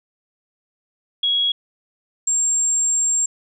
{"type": "tone pair in turn", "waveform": "sine", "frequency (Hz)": [3322, 7444], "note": ["G#7", "A#8"], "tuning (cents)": [0, -3], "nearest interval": "octave + major second", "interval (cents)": 1397, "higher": "second", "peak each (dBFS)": -16, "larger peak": "neither", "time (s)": [[1.23, 1.52], [2.27, 3.26]], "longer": "second", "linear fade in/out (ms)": 5, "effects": []}